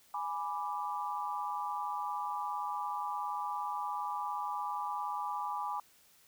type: chord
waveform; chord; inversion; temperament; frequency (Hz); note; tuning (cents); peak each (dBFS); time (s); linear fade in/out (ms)
sine; G# diminished; none; equal; 830.6 / 987.8 / 1174.7; G#5 / B5 / D6; 0 / 0 / 0; -38 / -38 / -39; 0.14-5.8; 2
effects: white hiss -64 dBFS RMS until 6.27 s